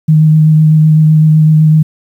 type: tone with vibrato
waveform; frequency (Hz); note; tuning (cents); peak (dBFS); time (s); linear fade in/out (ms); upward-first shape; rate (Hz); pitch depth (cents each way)
sine; 155.56; D#3; 0; -3; 0.08-1.83; 10; sine; 7.9; 15
effects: 7-bit